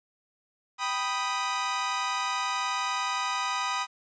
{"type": "chord", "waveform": "sawtooth", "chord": "G augmented", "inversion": "none", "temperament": "equal", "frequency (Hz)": [784, 987.8, 1244.5], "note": ["G5", "B5", "D#6"], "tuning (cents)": [0, 0, 0], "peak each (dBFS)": [-32, -27, -27], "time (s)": [0.78, 3.87], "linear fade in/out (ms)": 50, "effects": ["resampled to 16000 Hz", "10-bit"]}